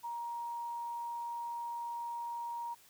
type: tone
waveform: sine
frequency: 942 Hz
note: A#5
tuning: 18 cents sharp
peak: -37 dBFS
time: 0.03-2.75 s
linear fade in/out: 20 ms
effects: white hiss -62 dBFS RMS until 2.89 s